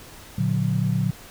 sine chord, Bb augmented, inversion none, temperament just, 116.54 / 145.68 / 182.1 Hz, Bb2 / D3 / F#3, 0 / -14 / -27 cents, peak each -24 dBFS, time 0.38-1.11 s, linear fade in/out 5 ms, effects pink hiss -44 dBFS RMS until 1.3 s

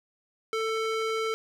square tone with band-pass filter, 443.9 Hz, A4, 15 cents sharp, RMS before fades -29 dBFS, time 0.53-1.34 s, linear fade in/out 0 ms, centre 1600 Hz, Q 0.5, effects none

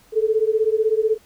sine beating tone pair, 430 / 446 Hz, A4 / A4, -40 / +23 cents, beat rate 16 Hz, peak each -19 dBFS, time 0.12-1.18 s, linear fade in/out 50 ms, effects pink hiss -54 dBFS RMS until 1.25 s

